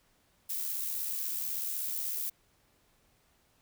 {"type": "noise with amplitude modulation", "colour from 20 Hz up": "violet", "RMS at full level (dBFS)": -33, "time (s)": [0.49, 2.3], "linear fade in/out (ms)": 10, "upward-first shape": "sine", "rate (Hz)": 76.2, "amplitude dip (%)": 40, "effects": ["pink hiss -69 dBFS RMS until 3.61 s"]}